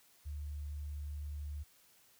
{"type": "tone", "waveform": "sine", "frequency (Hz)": 73.42, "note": "D2", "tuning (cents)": 0, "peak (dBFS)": -39, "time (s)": [0.25, 1.64], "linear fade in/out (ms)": 20, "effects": ["white hiss -66 dBFS RMS until 2.19 s"]}